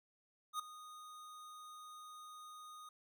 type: tone with ADSR envelope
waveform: square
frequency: 1237 Hz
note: D#6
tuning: 10 cents flat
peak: -36 dBFS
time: 0.53-2.89 s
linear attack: 64 ms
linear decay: 5 ms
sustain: -16 dB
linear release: 4 ms
effects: none